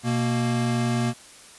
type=tone pair together; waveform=square; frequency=123.47 / 234.2 Hz; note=B2 / A#3; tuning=0 / +8 cents; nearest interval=major seventh; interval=1108 cents; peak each=-25 dBFS; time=0.03-1.14 s; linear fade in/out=50 ms; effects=white hiss -47 dBFS RMS until 1.58 s + resampled to 24000 Hz